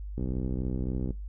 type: click train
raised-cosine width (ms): 3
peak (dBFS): -20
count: 60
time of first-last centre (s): 0.18-1.106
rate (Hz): 63.7
effects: noise-tail reverb RT60 0.2 s tail -17 dB re dry + added 50 Hz sine -35 dBFS peak until 1.28 s